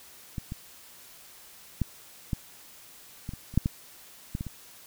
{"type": "clicks", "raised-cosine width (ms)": 5, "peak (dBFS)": [-20, -22, -13, -15, -22, -26, -29, -8, -13, -18, -20, -24], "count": 12, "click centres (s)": [0.382, 0.521, 1.817, 2.332, 3.291, 3.336, 3.54, 3.576, 3.659, 4.351, 4.409, 4.467], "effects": ["white hiss -51 dBFS RMS until 4.86 s"]}